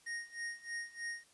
square tone with tremolo, 1864.7 Hz, A#6, in tune, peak -38 dBFS, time 0.06-1.24 s, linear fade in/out 10 ms, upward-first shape sine, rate 3.2 Hz, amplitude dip 90%, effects white hiss -66 dBFS RMS until 1.33 s + resampled to 24000 Hz

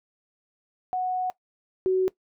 sine tone pair in turn, 737 / 374.3 Hz, F#5 / F#4, -7 / +20 cents, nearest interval octave, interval 1173 cents, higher first, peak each -24 / -19 dBFS, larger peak second, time 0.93-1.3 / 1.86-2.08 s, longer first, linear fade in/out 0 ms, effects noise-tail reverb RT60 0.1 s tail -19 dB re dry

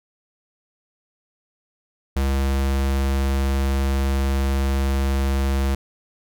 square tone, 67.9 Hz, C#2, 35 cents flat, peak -19 dBFS, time 2.16-5.75 s, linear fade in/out 5 ms, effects none

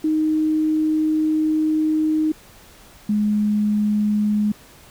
sine tone pair in turn, 311.1 / 209.6 Hz, D#4 / G#3, 0 / +16 cents, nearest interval perfect fifth, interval 684 cents, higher first, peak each -16 dBFS, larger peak neither, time 0.04-2.32 / 3.09-4.52 s, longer first, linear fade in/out 5 ms, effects pink hiss -47 dBFS RMS until 4.9 s

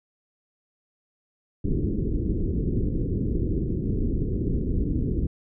pink low-pass noise, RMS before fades -25 dBFS, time 1.64-5.27 s, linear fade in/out 5 ms, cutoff 410 Hz, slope 48 dB/octave, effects none

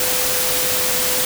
sine tone in noise, 503 Hz, B4, 32 cents sharp, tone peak -27 dBFS, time 0-1.25 s, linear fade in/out 2 ms, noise white, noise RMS -19 dBFS, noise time 0-1.25 s, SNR -11 dB, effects none

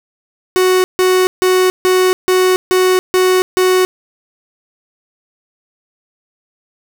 45% pulse tone bursts, 370 Hz, F#4, in tune, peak -9 dBFS, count 8, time 0.56-3.85 s, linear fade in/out 0 ms, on 280 ms, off 150 ms, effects none

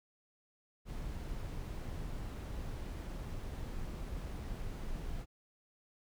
brown noise, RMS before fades -41 dBFS, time 0.85-5.26 s, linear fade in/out 50 ms, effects none

